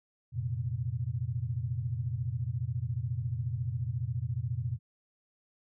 sine chord, F suspended fourth, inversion none, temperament equal with one note detuned, 88.63 / 116.54 / 130.81 Hz, F2 / Bb2 / C3, +26 / 0 / 0 cents, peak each -38 / -33 / -35 dBFS, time 0.32-4.79 s, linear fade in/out 50 ms, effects none

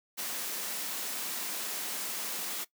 white high-pass noise, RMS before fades -36 dBFS, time 0.17-2.65 s, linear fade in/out 20 ms, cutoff 170 Hz, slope 96 dB/octave, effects noise-tail reverb RT60 0.1 s tail -18 dB re dry

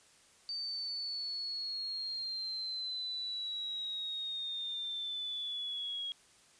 sine linear sweep, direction down, 4600 to 3289 Hz, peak -36 dBFS, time 0.49-6.12 s, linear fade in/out 0 ms, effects white hiss -63 dBFS RMS until 6.59 s + resampled to 22050 Hz

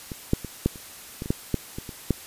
clicks, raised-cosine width 3 ms, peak -20 / -6 / -20 / -7 / -28 / -18 / -21 / -8 / -9 / -19 / -23 / -7 dBFS, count 12, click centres 0.118 / 0.334 / 0.447 / 0.66 / 0.758 / 1.221 / 1.259 / 1.305 / 1.543 / 1.785 / 1.892 / 2.107 s, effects white hiss -43 dBFS RMS until 2.26 s + resampled to 32000 Hz

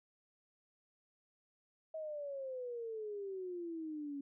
sine exponential sweep, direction down, 642 to 277.2 Hz, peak -40 dBFS, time 1.94-4.21 s, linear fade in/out 5 ms, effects none

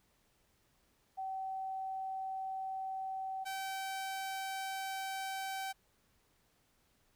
sine / sawtooth tone pair in turn, 765 / 771.2 Hz, G5 / G5, -42 / -28 cents, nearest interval unison, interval 14 cents, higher second, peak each -37 / -34 dBFS, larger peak second, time 1.17-3.45 / 3.45-5.73 s, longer neither, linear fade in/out 20 ms, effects pink hiss -73 dBFS RMS until 7.15 s

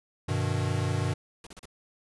square chord, G augmented, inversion none, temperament equal with one note detuned, 98 / 123.47 / 153.24 Hz, G2 / B2 / D#3, 0 / 0 / -26 cents, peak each -30 / -31 / -33 dBFS, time 0.28-1.14 s, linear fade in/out 10 ms
pink noise bursts, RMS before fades -46 dBFS, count 4, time 1.44-1.656 s, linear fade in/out 2 ms, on 27 ms, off 36 ms
effects resampled to 24000 Hz

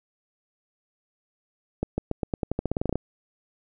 accelerating click train, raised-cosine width 2 ms, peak -12 dBFS, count 16, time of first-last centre 1.83-2.956 s, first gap 150 ms, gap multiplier 0.89, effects none

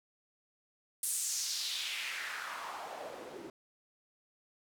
white noise with band-pass filter sweep, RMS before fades -39 dBFS, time 1.03-3.5 s, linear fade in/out 2 ms, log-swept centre 9900 to 310 Hz, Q 2.5, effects none

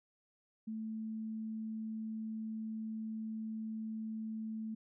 sine tone, 220 Hz, A3, in tune, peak -38 dBFS, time 0.67-4.75 s, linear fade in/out 10 ms, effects none

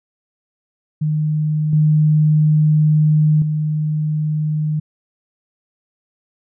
sine tone with level steps, 153.1 Hz, D#3, 28 cents flat, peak -15 / -10 / -16 dBFS, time 1.01-4.8 s, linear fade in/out 10 ms, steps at 1.73 / 3.42 s, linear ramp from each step 2 ms, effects none

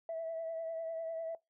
sine tone with vibrato, 655 Hz, E5, 11 cents flat, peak -35 dBFS, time 0.09-1.35 s, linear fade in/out 2 ms, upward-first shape triangle, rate 10 Hz, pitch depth 30 cents each way, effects noise-tail reverb RT60 0.2 s tail -22 dB re dry + tanh soft clip ceiling -32 dBFS

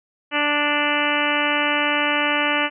harmonic tone, 293.7 Hz, D4, in tune, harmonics 1 / 2 / 3 / 4 / 5 / 6 / 7 / 8 / 9 / 10, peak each -27 / -27 / -27 / -27 / -27 / -27 / -27 / -27 / -27 / -27 dBFS, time 0.31-2.7 s, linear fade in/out 50 ms, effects none

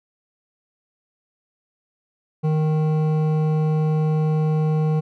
sine tone with hard clipping, 155.2 Hz, D#3, 4 cents flat, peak -19 dBFS, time 2.43-5.01 s, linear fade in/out 20 ms, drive 11 dB, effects none

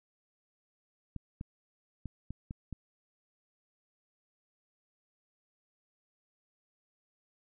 clicks, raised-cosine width 5 ms, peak -27 dBFS, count 6, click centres 1.163 / 1.411 / 2.057 / 2.306 / 2.509 / 2.727 s, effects none

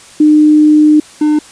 sine / triangle tone pair in turn, 303.3 / 302 Hz, D#4 / D4, -44 / +48 cents, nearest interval unison, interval 8 cents, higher first, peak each -3 / -5 dBFS, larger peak first, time 0.2-1 / 1.21-1.39 s, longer first, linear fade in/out 5 ms, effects white hiss -37 dBFS RMS until 1.51 s + resampled to 22050 Hz

